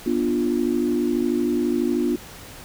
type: tone cluster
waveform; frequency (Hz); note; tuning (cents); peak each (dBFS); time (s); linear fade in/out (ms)
sine; 244.1 / 296.4 / 350.4; B3 / D4 / F4; -20 / +16 / +6; -23 / -24 / -23; 0.06-2.16; 5
effects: pink hiss -41 dBFS RMS until 2.64 s